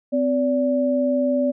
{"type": "tone pair together", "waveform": "sine", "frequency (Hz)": [257, 577], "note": ["C4", "D5"], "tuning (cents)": [-31, -31], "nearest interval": "octave + major second", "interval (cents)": 1400, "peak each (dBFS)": -20, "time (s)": [0.12, 1.52], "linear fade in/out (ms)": 20, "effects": []}